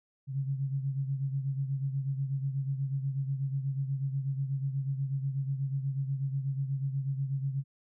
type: beating tone pair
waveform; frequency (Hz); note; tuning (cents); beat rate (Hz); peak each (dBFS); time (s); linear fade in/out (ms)
sine; 135.4 / 143.6; C#3 / D3; -40 / -39; 8.2; -30 / -37; 0.27-7.64; 50
effects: none